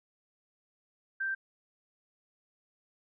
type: tone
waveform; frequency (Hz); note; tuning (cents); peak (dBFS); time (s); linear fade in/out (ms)
sine; 1568; G6; 0; -30; 1.2-1.35; 10
effects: none